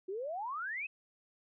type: exponential sweep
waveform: sine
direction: up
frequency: 360 to 2637 Hz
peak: -36 dBFS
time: 0.08-0.87 s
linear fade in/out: 10 ms
effects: none